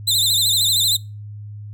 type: tone with vibrato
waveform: sawtooth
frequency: 3826 Hz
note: A#7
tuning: 44 cents sharp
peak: -12 dBFS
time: 0.07-0.97 s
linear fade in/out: 10 ms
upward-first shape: sine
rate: 13 Hz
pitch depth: 130 cents each way
effects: noise-tail reverb RT60 0.3 s tail -24 dB re dry + added 104 Hz sine -31 dBFS peak until 1.73 s

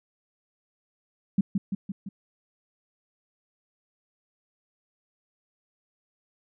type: tone with echo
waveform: sine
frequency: 196 Hz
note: G3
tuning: in tune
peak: -17 dBFS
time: 1.38-1.41 s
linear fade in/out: 5 ms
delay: 170 ms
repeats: 4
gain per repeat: -4 dB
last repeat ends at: 2.09 s
effects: none

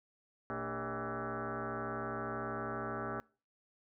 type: tone with frequency modulation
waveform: sine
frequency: 466.2 Hz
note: A#4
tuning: in tune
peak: -36 dBFS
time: 0.5-3.2 s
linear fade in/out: 0 ms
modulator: 173 Hz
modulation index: 6.1
effects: noise-tail reverb RT60 0.4 s tail -25 dB re dry

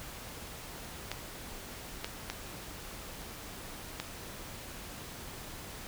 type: clicks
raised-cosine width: 0.2 ms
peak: -17 dBFS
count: 4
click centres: 1.116 / 2.045 / 2.3 / 4 s
effects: pink hiss -45 dBFS RMS until 5.87 s

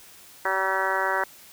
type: harmonic tone with a mistuned harmonic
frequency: 191 Hz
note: G3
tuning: 45 cents flat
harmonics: 2 / 3 / 4 / 5 / 6 / 7 / 8 / 9 / 10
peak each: -33 / -31 / -32 / -28 / -33 / -32 / -29 / -32 / -32 dBFS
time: 0.45-1.24 s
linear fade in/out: 2 ms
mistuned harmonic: 10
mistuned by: +24 cents
effects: white hiss -49 dBFS RMS until 1.52 s

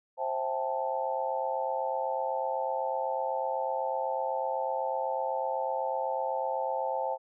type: chord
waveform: sine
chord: A minor seventh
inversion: first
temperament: just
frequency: 528 / 660 / 792 / 880 Hz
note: C5 / E5 / G5 / A5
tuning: +16 / +2 / +18 / 0 cents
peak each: -33 / -36 / -35 / -33 dBFS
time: 0.17-7.18 s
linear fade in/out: 50 ms
effects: none

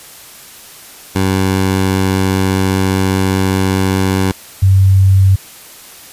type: tone pair in turn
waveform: 15% pulse / sine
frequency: 95 / 95.94 Hz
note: F#2 / G2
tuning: +46 / -37 cents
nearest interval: unison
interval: 17 cents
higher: second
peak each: -5 dBFS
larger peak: neither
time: 1.15-4.32 / 4.62-5.36 s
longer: first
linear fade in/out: 10 ms
effects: white hiss -36 dBFS RMS until 6.12 s + resampled to 32000 Hz

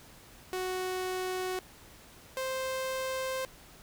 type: tone pair in turn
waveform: sawtooth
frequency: 370 / 523.3 Hz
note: F#4 / C5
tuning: 0 / 0 cents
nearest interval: tritone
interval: 600 cents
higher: second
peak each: -28 dBFS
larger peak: neither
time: 0.53-1.59 / 2.37-3.45 s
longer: second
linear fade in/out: 0 ms
effects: pink hiss -54 dBFS RMS until 3.82 s

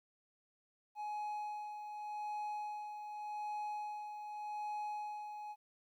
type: tone with tremolo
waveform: triangle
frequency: 840 Hz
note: G#5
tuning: 19 cents sharp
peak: -36 dBFS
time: 0.95-5.56 s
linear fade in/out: 50 ms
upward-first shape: sine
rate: 0.85 Hz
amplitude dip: 50%
effects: 13-bit

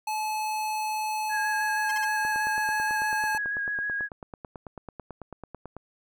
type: tone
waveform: square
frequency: 861 Hz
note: A5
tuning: 38 cents flat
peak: -28 dBFS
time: 0.07-3.38 s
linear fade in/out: 5 ms
type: tone with vibrato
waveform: sine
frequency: 1653 Hz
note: G#6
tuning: 9 cents flat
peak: -27 dBFS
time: 1.29-4.09 s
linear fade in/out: 50 ms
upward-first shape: square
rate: 6.3 Hz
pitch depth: 17 cents each way
type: tone bursts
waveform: 10% pulse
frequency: 1054 Hz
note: C6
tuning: 12 cents sharp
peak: -27 dBFS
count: 3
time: 1.89-2.047 s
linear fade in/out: 5 ms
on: 23 ms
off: 44 ms
type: click train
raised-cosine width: 1 ms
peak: -25 dBFS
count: 33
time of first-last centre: 2.25-5.766 s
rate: 9.1 Hz
effects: none

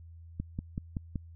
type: click train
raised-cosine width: 5 ms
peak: -21 dBFS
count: 5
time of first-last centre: 0.4-1.158 s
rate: 5.28 Hz
effects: added 83 Hz sine -47 dBFS peak until 1.35 s

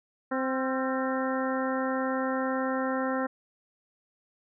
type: harmonic tone with a mistuned harmonic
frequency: 261.6 Hz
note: C4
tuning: in tune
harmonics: 1 / 2 / 3 / 4 / 5 / 6 / 7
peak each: -30 / -31 / -36 / -37 / -36 / -40 / -39 dBFS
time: 0.31-3.27 s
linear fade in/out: 10 ms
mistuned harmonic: 5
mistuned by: +49 cents
effects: none

